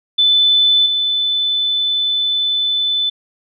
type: tone with level steps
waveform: sine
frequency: 3509 Hz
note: A7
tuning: 5 cents flat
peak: -9 / -14 dBFS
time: 0.18-3.1 s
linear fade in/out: 10 ms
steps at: 0.86 s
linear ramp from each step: 2 ms
effects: none